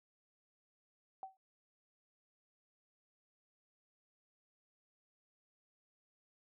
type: tone with exponential decay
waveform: sine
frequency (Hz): 765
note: G5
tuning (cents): -42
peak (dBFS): -39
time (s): 1.23-1.37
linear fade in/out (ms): 1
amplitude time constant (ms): 30
effects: none